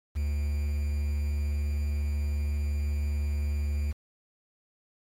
triangle tone with quantisation, 72.9 Hz, D2, 12 cents flat, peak -24 dBFS, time 0.15-3.93 s, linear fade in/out 20 ms, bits 8, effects AAC 48 kbps

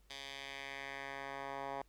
10% pulse tone with band-pass filter sweep, 137.7 Hz, C#3, 11 cents flat, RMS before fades -45 dBFS, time 0.1-1.82 s, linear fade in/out 2 ms, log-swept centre 3700 to 920 Hz, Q 1.6, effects added 50 Hz sine -65 dBFS peak until 1.88 s + pink hiss -74 dBFS RMS until 1.88 s

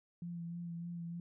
sine tone with vibrato, 170.8 Hz, F3, 38 cents flat, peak -40 dBFS, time 0.22-1.2 s, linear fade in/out 2 ms, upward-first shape sine, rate 3.3 Hz, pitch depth 23 cents each way, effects none

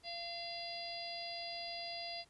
harmonic tone, 686 Hz, F5, 31 cents flat, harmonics 1 / 3 / 4 / 5 / 6 / 7, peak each -46 / -52 / -52 / -53 / -50 / -45 dBFS, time 0.03-2.25 s, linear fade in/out 50 ms, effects pink hiss -68 dBFS RMS until 2.29 s + resampled to 24000 Hz

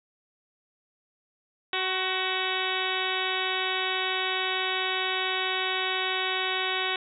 harmonic tone with a mistuned harmonic, 375.5 Hz, F#4, 26 cents sharp, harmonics 1 / 2 / 3 / 4 / 5 / 6 / 7 / 8 / 9 / 10, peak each -35 / -35 / -35 / -35 / -35 / -35 / -35 / -35 / -35 / -35 dBFS, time 1.73-6.96 s, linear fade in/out 2 ms, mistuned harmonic 3, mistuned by -31 cents, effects none

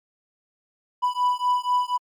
triangle beating tone pair, 987.8 / 991.9 Hz, B5 / B5, 0 / +7 cents, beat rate 4.1 Hz, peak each -21 dBFS, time 1.02-1.98 s, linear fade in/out 20 ms, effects MP3 96 kbps

